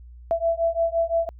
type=beating tone pair; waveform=sine; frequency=664 / 669.8 Hz; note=E5 / E5; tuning=+12 / +27 cents; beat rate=5.8 Hz; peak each=-23 dBFS; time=0.31-1.29 s; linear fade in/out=0 ms; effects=added 60 Hz sine -41 dBFS peak until 1.39 s